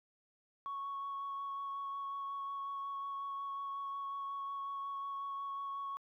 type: tone with vibrato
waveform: sine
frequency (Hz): 1108.7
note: C#6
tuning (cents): 0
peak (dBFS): -37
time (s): 0.66-5.97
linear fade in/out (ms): 0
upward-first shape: sine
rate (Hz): 5.5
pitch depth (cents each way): 10
effects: tanh soft clip ceiling -35 dBFS + 13-bit